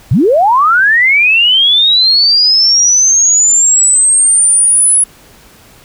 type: linear sweep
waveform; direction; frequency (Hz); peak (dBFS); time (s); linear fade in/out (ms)
sine; up; 91.9 to 10330; -5; 0.11-5.04; 5
effects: pink hiss -41 dBFS RMS until 5.84 s